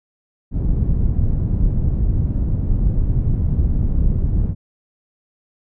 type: low-pass noise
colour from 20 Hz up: pink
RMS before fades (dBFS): -17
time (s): 0.51-4.55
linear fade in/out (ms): 50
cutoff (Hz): 140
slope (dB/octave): 12
effects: none